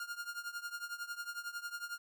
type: tone with tremolo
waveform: 45% pulse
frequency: 1411 Hz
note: F6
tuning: 17 cents sharp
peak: -37 dBFS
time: 0-1.98 s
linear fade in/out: 2 ms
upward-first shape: triangle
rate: 11 Hz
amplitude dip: 90%
effects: none